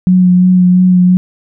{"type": "tone with vibrato", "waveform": "sine", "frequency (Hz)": 181.8, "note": "F#3", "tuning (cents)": -30, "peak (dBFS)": -4, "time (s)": [0.07, 1.17], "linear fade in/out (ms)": 0, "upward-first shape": "sine", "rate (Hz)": 2.9, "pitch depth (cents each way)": 18, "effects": []}